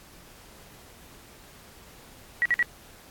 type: tone bursts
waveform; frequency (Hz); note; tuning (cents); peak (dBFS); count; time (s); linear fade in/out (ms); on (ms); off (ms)
sine; 1927; B6; -43; -19; 3; 2.42-2.627; 0; 35; 51
effects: pink hiss -51 dBFS RMS until 3.1 s + AAC 64 kbps